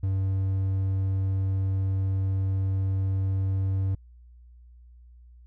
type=tone; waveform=triangle; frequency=96 Hz; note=G2; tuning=36 cents flat; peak=-21 dBFS; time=0.03-3.95 s; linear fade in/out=5 ms; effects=added 60 Hz sine -48 dBFS peak until 5.46 s